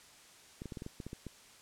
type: clicks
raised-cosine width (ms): 3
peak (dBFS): -29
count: 10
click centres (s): 0.619 / 0.657 / 0.722 / 0.772 / 0.821 / 0.864 / 1.002 / 1.066 / 1.131 / 1.267
effects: white hiss -58 dBFS RMS until 1.61 s + low-pass 9000 Hz 12 dB/octave